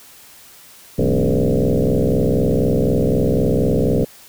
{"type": "tone with frequency modulation", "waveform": "sine", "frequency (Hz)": 148.4, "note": "D3", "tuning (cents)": 18, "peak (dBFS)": -13, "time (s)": [0.98, 4.05], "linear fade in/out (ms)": 10, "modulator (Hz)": 64, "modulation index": 6.3, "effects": ["white hiss -44 dBFS RMS until 4.28 s"]}